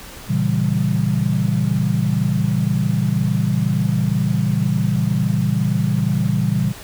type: chord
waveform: sine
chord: A# diminished seventh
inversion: none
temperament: equal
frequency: 116.54 / 138.59 / 164.81 / 196 Hz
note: A#2 / C#3 / E3 / G3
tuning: 0 / 0 / 0 / 0 cents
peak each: -21 dBFS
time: 0.27-6.74 s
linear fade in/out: 50 ms
effects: pink hiss -37 dBFS RMS until 6.83 s